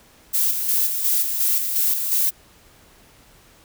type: noise with tremolo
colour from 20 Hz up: violet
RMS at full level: -19 dBFS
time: 0.33-2.31 s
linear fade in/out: 20 ms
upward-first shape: square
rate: 2.8 Hz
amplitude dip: 45%
effects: pink hiss -52 dBFS RMS until 3.64 s